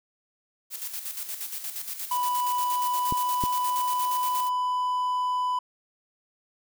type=noise with tremolo; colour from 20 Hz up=blue; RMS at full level=-33 dBFS; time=0.7-4.5 s; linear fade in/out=50 ms; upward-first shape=square; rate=8.5 Hz; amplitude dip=55%
type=tone with pitch glide; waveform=triangle; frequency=987.8 to 998.1 Hz; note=B5 to B5; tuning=0 to +18 cents; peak=-22 dBFS; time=2.11-5.59 s; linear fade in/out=5 ms; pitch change=+18 cents; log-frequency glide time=2.45-4.72 s
type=clicks; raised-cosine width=3 ms; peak=-17 dBFS; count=2; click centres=3.124 / 3.438 s
effects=none